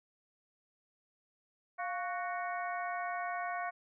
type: harmonic tone with a mistuned harmonic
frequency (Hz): 370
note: F#4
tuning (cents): 0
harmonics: 2 / 3 / 4 / 5 / 6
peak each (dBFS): -37 / -41 / -43 / -45 / -47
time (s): 1.78-3.71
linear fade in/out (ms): 20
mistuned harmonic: 2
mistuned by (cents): -85
effects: none